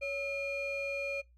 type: ring-modulated tone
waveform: triangle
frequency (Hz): 932.3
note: A#5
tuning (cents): 0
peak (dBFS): -28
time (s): 0.01-1.22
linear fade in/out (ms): 20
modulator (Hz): 1490
effects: noise-tail reverb RT60 0.2 s tail -22 dB re dry + added 60 Hz sine -59 dBFS peak until 1.37 s